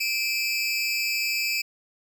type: tone pair together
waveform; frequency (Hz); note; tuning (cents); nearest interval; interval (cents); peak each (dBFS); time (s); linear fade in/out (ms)
25% pulse; 2360 / 2573; D7 / E7; +8 / -43; minor second; 149; -23; 0-1.62; 10
effects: none